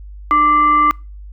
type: tone with frequency modulation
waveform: sine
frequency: 1174.7 Hz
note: D6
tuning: in tune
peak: -9 dBFS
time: 0.31-0.91 s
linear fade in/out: 0 ms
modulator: 873 Hz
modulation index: 0.44
effects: noise-tail reverb RT60 0.3 s tail -26 dB re dry + added 50 Hz sine -31 dBFS peak until 1.32 s